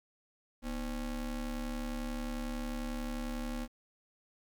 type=ring-modulated tone; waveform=square; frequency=138.59 Hz; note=C#3; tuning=in tune; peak=-33 dBFS; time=0.62-3.68 s; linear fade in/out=50 ms; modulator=103 Hz; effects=12-bit